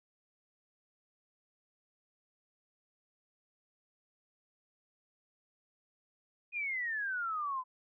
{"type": "exponential sweep", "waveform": "sine", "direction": "down", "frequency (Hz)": [2492, 1000], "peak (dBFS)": -33, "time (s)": [6.52, 7.64], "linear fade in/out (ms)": 50, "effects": []}